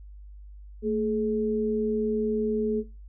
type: tone pair together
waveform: sine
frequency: 223.6 / 423.9 Hz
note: A3 / G#4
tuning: +28 / +35 cents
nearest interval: major seventh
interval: 1107 cents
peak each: -27 / -25 dBFS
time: 0.82-2.84 s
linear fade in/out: 50 ms
effects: noise-tail reverb RT60 0.3 s tail -20 dB re dry + added 50 Hz sine -42 dBFS peak until 3.08 s